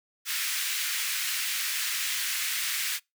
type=high-pass noise; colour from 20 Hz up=pink; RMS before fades=-30 dBFS; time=0.25-3 s; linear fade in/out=50 ms; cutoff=1700 Hz; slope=24 dB/octave; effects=noise-tail reverb RT60 0.2 s tail -25 dB re dry